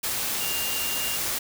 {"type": "tone in noise", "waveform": "sine", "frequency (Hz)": 2800, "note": "F7", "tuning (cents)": 4, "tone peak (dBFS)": -32, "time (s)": [0.4, 1.17], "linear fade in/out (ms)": 10, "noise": "white", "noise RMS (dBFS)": -28, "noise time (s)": [0.03, 1.39], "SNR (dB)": -7, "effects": []}